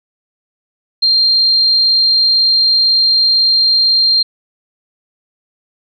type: tone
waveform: sine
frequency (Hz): 4186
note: C8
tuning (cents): 0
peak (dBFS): -8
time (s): 1.02-4.23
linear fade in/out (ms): 10
effects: none